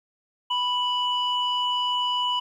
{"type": "tone pair together", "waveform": "sine", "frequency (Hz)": [987.8, 2960], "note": ["B5", "F#7"], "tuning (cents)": [0, 0], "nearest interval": "octave + perfect fifth", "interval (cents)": 1900, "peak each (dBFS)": -24, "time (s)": [0.5, 2.4], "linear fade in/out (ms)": 10, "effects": ["tanh soft clip ceiling -16 dBFS", "10-bit"]}